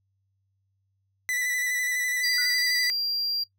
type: tone with vibrato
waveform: 45% pulse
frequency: 1982 Hz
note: B6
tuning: 6 cents sharp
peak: -25 dBFS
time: 1.29-2.9 s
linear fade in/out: 0 ms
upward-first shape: square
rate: 12 Hz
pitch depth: 21 cents each way
type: tone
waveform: triangle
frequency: 4755 Hz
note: D8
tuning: 21 cents sharp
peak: -24 dBFS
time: 2.23-3.44 s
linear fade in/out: 10 ms
type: tone with exponential decay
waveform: sine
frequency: 1467 Hz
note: F#6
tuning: 15 cents flat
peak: -31 dBFS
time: 2.38-2.69 s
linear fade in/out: 2 ms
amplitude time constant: 67 ms
effects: noise-tail reverb RT60 0.1 s tail -21 dB re dry + added 97 Hz sine -70 dBFS peak until 3.58 s